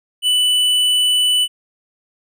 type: tone with hard clipping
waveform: sine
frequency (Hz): 2980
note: F#7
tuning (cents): +12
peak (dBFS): -14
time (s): 0.22-1.48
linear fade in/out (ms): 50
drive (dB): 9
effects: none